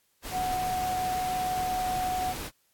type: tone in noise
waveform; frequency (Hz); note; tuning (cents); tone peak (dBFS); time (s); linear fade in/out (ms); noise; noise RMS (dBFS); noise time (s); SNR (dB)
sine; 738; F#5; -5; -27; 0.31-2.35; 50; pink; -37; 0.22-2.51; +7
effects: white hiss -70 dBFS RMS until 2.73 s + AAC 64 kbps